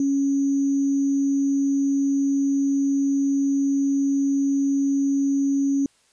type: tone with sample-and-hold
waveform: sine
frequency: 277.2 Hz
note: C#4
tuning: in tune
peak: -18 dBFS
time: 0-5.86 s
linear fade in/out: 2 ms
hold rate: 6300 Hz
effects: white hiss -61 dBFS RMS until 6.12 s + resampled to 22050 Hz